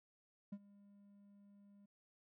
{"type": "tone with ADSR envelope", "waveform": "triangle", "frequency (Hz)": 201.7, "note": "G3", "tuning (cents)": 50, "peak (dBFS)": -40, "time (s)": [0.52, 1.86], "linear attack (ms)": 8, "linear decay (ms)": 52, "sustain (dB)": -20, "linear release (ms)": 8, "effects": []}